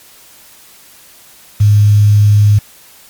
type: tone with quantisation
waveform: sine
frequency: 103.83 Hz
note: G#2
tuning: in tune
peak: -4 dBFS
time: 1.6-2.59 s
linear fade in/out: 10 ms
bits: 5
effects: white hiss -41 dBFS RMS until 3.09 s + MP3 96 kbps